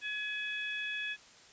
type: harmonic tone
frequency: 846 Hz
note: G#5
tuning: 32 cents sharp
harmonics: 2 / 3 / 4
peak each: -38 / -38 / -42 dBFS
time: 0.01-1.17 s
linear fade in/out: 50 ms
effects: white hiss -57 dBFS RMS until 1.52 s + resampled to 16000 Hz